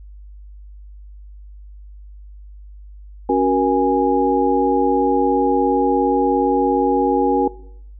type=tone cluster; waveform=sine; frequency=275.6 / 372.7 / 472.4 / 826 Hz; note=C#4 / F#4 / A#4 / G#5; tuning=-10 / +13 / +23 / -10 cents; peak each=-19 dBFS; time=3.29-7.48 s; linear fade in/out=5 ms; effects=noise-tail reverb RT60 0.7 s tail -20 dB re dry + added 50 Hz sine -36 dBFS peak until 7.99 s